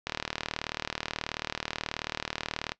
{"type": "click train", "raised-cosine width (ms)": 0.2, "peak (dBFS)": -12, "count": 103, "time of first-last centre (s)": [0.07, 2.719], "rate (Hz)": 38.5, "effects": ["noise-tail reverb RT60 0.1 s tail -21 dB re dry", "low-pass 5000 Hz 12 dB/octave"]}